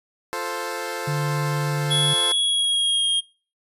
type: chord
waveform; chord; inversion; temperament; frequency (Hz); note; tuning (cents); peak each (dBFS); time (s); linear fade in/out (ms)
15% pulse; F major; none; equal; 349.2 / 440 / 523.3; F4 / A4 / C5; 0 / 0 / 0; -27 / -24 / -24; 0.33-2.32; 0
type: tone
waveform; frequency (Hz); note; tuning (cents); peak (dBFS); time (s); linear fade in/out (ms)
sine; 146.83; D3; 0; -22; 1.07-2.14; 10
type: tone with pitch glide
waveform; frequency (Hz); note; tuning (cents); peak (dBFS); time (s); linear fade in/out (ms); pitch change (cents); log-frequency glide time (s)
square; 3362 to 3240; G#7 to G#7; +20 to -43; -19; 1.9-3.21; 20; -63; 2.28-3.09
effects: noise-tail reverb RT60 0.4 s tail -26 dB re dry + resampled to 32000 Hz